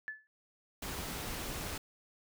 sine tone with exponential decay, 1734 Hz, A6, 26 cents flat, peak -34 dBFS, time 0.08-0.27 s, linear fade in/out 0 ms, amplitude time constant 41 ms
pink noise, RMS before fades -40 dBFS, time 0.82-1.78 s, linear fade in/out 5 ms
effects none

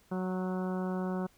harmonic tone with a mistuned harmonic, 185 Hz, F#3, in tune, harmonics 1 / 2 / 3 / 4 / 5 / 6 / 7 / 8, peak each -32 / -38 / -42 / -44 / -46 / -48 / -49 / -50 dBFS, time 0.11-1.27 s, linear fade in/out 10 ms, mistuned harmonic 6, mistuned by -17 cents, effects pink hiss -65 dBFS RMS until 1.37 s

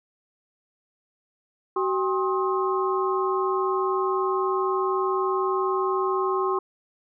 sine tone cluster, 378.2 / 801 / 1065 / 1263 Hz, F#4 / G5 / C6 / D#6, +38 / +37 / +30 / +26 cents, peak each -24 / -32 / -26 / -32 dBFS, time 1.76-6.59 s, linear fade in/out 5 ms, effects none

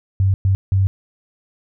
sine tone bursts at uneven times, 96.4 Hz, G2, 28 cents flat, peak -12 dBFS, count 3, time 0.2-0.34 / 0.45-0.55 / 0.72-0.87 s, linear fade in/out 0 ms, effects none

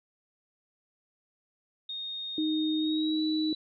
sine tone with pitch glide, 3700 to 3943 Hz, A#7 to B7, -14 to -4 cents, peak -34 dBFS, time 1.89-3.55 s, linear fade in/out 5 ms, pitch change +110 cents, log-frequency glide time 2.78-3.22 s
sine tone, 311.5 Hz, D#4, 2 cents sharp, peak -26 dBFS, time 2.38-3.53 s, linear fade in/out 2 ms
effects none

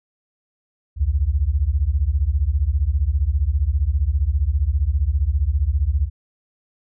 sine beating tone pair, 64 / 79 Hz, C2 / D#2, -38 / +27 cents, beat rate 15 Hz, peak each -19 dBFS, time 0.96-6.1 s, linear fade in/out 50 ms, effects none

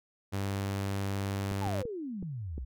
sawtooth tone, 98.6 Hz, G2, 11 cents sharp, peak -27 dBFS, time 0.32-1.83 s, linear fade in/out 20 ms
clicks, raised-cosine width 3 ms, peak -27 dBFS, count 5, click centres 1.516 / 1.67 / 1.854 / 2.227 / 2.58 s
sine exponential sweep, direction down, 909 to 58.27 Hz, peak -35 dBFS, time 1.61-2.65 s, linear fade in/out 10 ms
effects none

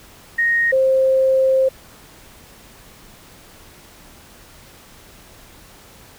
sine tone pair in turn, 1864.7 / 527.8 Hz, A#6 / C5, 0 / +15 cents, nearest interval octave + minor seventh, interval 2185 cents, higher first, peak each -14 / -12 dBFS, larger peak second, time 0.38-0.72 / 0.72-1.69 s, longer second, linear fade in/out 10 ms, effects pink hiss -45 dBFS RMS until 6.18 s

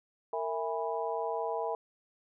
harmonic tone with a mistuned harmonic, 164.3 Hz, E3, 5 cents flat, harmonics 3 / 4 / 5 / 6, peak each -35 / -36 / -37 / -38 dBFS, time 0.33-1.75 s, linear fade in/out 2 ms, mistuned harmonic 3, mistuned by -120 cents, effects none

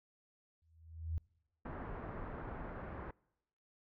sine tone with exponential growth, 81.3 Hz, E2, 23 cents flat, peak -32 dBFS, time 0.62-1.18 s, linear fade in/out 0 ms, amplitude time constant 120 ms
pink low-pass noise, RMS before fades -45 dBFS, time 1.65-3.11 s, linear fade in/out 5 ms, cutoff 1600 Hz, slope 24 dB/octave
effects noise-tail reverb RT60 0.9 s tail -26 dB re dry

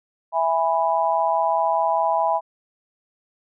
sine chord, E major, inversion none, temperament just, 659.3 / 824.1 / 988.9 Hz, E5 / G#5 / B5, 0 / -14 / +2 cents, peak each -22 dBFS, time 0.32-2.41 s, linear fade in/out 50 ms, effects none

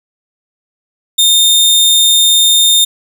sawtooth tone, 3639 Hz, A#7, 42 cents flat, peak -3 dBFS, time 1.18-2.85 s, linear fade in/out 10 ms, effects none

